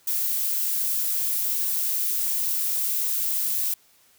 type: noise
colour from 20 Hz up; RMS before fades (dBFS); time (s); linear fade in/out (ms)
violet; -25; 0.07-3.74; 5
effects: white hiss -59 dBFS RMS until 4.18 s